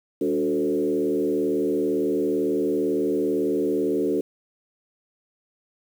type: tone with frequency modulation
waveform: sine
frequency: 365.9 Hz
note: F#4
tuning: 19 cents flat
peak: -20 dBFS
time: 0.21-4.21 s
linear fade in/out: 5 ms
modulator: 77.9 Hz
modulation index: 1.4
effects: 8-bit